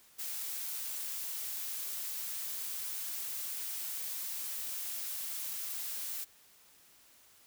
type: noise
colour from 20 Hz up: blue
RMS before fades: -39 dBFS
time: 0.18-6.25 s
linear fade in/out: 20 ms
effects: white hiss -62 dBFS RMS until 7.46 s